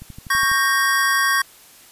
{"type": "click train", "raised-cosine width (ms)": 5, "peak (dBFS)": -24, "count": 7, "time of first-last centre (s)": [0.02, 0.516], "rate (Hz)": 12.1}
{"type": "chord", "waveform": "square", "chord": "G diminished", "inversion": "second", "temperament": "equal with one note detuned", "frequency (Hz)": [1108.7, 1582.5, 1864.7], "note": ["Db6", "G6", "Bb6"], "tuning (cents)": [0, 16, 0], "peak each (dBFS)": -21, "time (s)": [0.3, 1.42], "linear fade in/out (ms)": 5}
{"effects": ["white hiss -47 dBFS RMS until 1.91 s", "resampled to 32000 Hz"]}